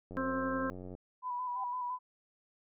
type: click train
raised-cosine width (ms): 2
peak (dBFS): -33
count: 78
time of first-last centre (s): 0.11-0.951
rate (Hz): 91.6
type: harmonic tone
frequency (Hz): 263.7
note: C4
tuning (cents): +14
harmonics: 1 / 2 / 4 / 5 / 6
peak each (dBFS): -35 / -37 / -39 / -41 / -41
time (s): 0.17-0.7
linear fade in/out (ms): 0
type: tone with vibrato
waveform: sine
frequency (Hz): 990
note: B5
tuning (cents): +4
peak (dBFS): -34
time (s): 1.22-1.99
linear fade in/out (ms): 50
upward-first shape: square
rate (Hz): 5.9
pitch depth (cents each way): 26
type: tone with exponential growth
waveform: sine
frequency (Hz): 784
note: G5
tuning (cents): 0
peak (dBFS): -35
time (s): 1.46-1.64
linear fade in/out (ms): 5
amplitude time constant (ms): 37
effects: none